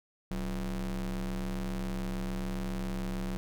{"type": "ring-modulated tone", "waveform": "square", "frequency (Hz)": 77.5, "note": "D#2", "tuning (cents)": -6, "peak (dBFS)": -30, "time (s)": [0.31, 3.37], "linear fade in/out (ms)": 0, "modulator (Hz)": 111, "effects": []}